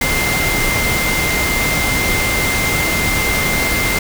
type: tone in noise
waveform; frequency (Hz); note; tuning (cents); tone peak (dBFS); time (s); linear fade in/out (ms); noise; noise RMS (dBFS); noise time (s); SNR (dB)
sine; 2093; C7; 0; -18; 0.01-3.99; 5; pink; -18; 0.01-3.99; -3
effects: none